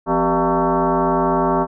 sine tone with frequency modulation, 260 Hz, C4, 11 cents flat, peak -14 dBFS, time 0.06-1.67 s, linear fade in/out 50 ms, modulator 216 Hz, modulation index 4.2, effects none

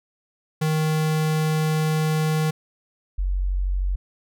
square / sine tone pair in turn, 156.1 / 46.41 Hz, D#3 / F#1, +6 / +6 cents, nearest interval octave + major sixth, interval 2100 cents, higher first, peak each -20 dBFS, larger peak neither, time 0.61-2.51 / 3.18-3.96 s, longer first, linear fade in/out 10 ms, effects none

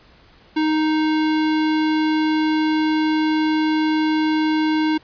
square tone, 311.1 Hz, D#4, in tune, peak -17 dBFS, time 0.56-4.98 s, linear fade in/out 10 ms, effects pink hiss -51 dBFS RMS until 5.03 s + resampled to 11025 Hz

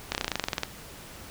slowing click train, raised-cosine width 0.2 ms, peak -9 dBFS, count 14, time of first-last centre 0.12-0.634 s, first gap 29 ms, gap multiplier 1.05, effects pink hiss -45 dBFS RMS until 1.3 s

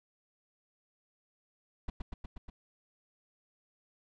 brown noise with echo, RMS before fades -35 dBFS, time 1.88-1.9 s, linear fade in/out 5 ms, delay 120 ms, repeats 5, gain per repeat -2 dB, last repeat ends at 2.5 s, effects low-pass 4000 Hz 12 dB/octave

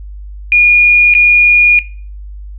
sine tone with dropouts, 2435 Hz, D#7, 38 cents flat, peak -4 dBFS, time 0.52-1.79 s, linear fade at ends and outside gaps 1 ms, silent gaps 1.139-1.15 s, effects noise-tail reverb RT60 0.4 s tail -17 dB re dry + added 50 Hz sine -25 dBFS peak until 2.58 s

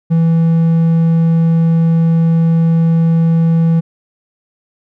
triangle tone, 164.81 Hz, E3, in tune, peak -6 dBFS, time 0.1-3.81 s, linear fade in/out 20 ms, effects none

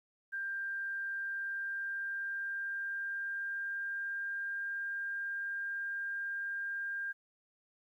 sine tone with pitch glide, 1589 to 1601 Hz, G6 to G6, +23 to +36 cents, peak -35 dBFS, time 0.32-7.13 s, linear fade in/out 20 ms, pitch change +13 cents, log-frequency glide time 1.17-4.72 s, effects 12-bit

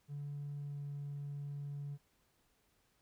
triangle tone with pitch glide, 143.9 to 142.99 Hz, D3 to D3, -35 to -46 cents, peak -37 dBFS, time 0.08-1.98 s, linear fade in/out 50 ms, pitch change -11 cents, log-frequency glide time 0.54-0.84 s, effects tanh soft clip ceiling -37 dBFS + pink hiss -75 dBFS RMS until 3.01 s

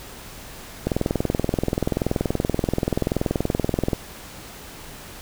click train, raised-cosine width 2 ms, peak -7 dBFS, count 65, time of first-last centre 0.87-3.932 s, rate 20.9 Hz, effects pink hiss -40 dBFS RMS until 5.21 s

